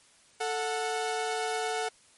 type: tone pair together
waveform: sawtooth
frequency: 441.9 / 733.6 Hz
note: A4 / F#5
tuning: +7 / -15 cents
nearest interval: major sixth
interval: 878 cents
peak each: -28 dBFS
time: 0.4-1.89 s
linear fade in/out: 10 ms
effects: white hiss -60 dBFS RMS until 2.17 s + MP3 48 kbps